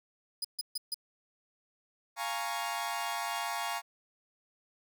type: tone bursts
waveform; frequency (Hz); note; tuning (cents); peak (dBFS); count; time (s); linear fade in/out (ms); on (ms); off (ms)
sawtooth; 4978; D#8; 0; -29; 4; 0.42-0.944; 5; 26; 140
type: chord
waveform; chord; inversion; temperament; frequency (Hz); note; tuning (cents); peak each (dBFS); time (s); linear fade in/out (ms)
sawtooth; Bb minor seventh; second; equal; 698.5 / 830.6 / 932.3 / 1108.7; F5 / Ab5 / Bb5 / Db6; 0 / 0 / 0 / 0; -35; 2.16-3.82; 50
effects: none